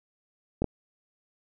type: clicks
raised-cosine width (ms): 2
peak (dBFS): -13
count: 2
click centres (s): 0.62 / 0.643
effects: none